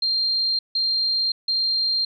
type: tone bursts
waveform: sine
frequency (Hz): 4186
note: C8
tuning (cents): 0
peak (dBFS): -19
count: 3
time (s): 0.02-2.05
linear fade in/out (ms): 5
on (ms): 570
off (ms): 160
effects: none